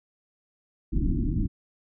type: low-pass noise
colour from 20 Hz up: pink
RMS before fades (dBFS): -25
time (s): 0.92-1.48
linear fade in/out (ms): 20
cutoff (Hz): 340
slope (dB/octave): 96
effects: none